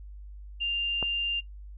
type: tone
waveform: sine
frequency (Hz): 2794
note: F7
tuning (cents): 0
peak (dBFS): -26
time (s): 0.6-1.41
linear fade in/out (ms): 20
type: click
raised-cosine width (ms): 1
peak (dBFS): -19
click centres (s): 1.027
effects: noise-tail reverb RT60 0.1 s tail -20 dB re dry + added 50 Hz sine -41 dBFS peak until 1.77 s